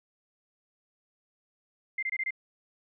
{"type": "tone bursts", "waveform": "sine", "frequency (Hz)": 2093, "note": "C7", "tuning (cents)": 0, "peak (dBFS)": -28, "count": 5, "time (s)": [1.98, 2.307], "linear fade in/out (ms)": 5, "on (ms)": 47, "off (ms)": 23, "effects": []}